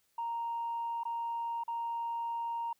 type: tone with dropouts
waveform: sine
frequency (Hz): 931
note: A#5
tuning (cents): -2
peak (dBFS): -32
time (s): 0.18-2.73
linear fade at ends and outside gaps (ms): 5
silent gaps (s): 1.035-1.052 / 1.637-1.679
effects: tanh soft clip ceiling -29 dBFS + white hiss -74 dBFS RMS until 2.79 s